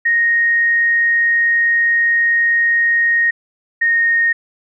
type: tone pair in turn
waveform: sine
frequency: 1864.7 / 1852.9 Hz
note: A#6 / A#6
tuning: 0 / -11 cents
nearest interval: unison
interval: 11 cents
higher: first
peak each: -11 dBFS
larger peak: neither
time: 0.05-3.31 / 3.81-4.33 s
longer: first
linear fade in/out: 10 ms
effects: none